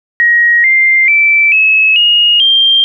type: tone with pitch steps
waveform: sine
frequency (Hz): 1890 / 2097 / 2327 / 2582 / 2865 / 3179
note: A#6 / C7 / D7 / E7 / F7 / G7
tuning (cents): +23 / +3 / -17 / -37 / +44 / +24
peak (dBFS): -5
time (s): 0.2-2.84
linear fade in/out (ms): 0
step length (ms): 440
effects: none